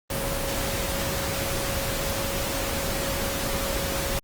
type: tone in noise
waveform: sine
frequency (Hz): 550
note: C#5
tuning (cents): -14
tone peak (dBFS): -33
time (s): 0.1-4.19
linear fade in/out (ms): 2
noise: pink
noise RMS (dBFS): -28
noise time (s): 0.1-4.19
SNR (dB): -8
effects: Opus 24 kbps